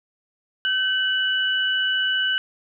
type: tone pair together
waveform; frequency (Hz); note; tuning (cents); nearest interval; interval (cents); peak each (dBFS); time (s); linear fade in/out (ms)
sine; 1534.8 / 2960; G6 / F#7; -37 / 0; major seventh; 1137; -22; 0.65-2.38; 0
effects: none